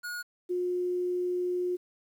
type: tone pair in turn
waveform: square / sine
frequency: 1445 / 358.7 Hz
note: F#6 / F4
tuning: -41 / +46 cents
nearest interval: 2 octaves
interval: 2413 cents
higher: first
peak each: -35 / -27 dBFS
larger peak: second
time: 0.03-0.23 / 0.49-1.77 s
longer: second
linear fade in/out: 20 ms
effects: 10-bit